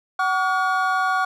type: tone cluster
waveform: triangle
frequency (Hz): 752 / 1136 / 1437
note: F#5 / C#6 / F6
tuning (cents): +28 / +42 / +49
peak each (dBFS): -21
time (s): 0.19-1.25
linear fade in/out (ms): 5
effects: none